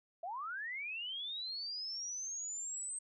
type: linear sweep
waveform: sine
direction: up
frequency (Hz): 642 to 8330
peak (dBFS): -39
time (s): 0.23-2.99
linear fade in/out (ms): 5
effects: none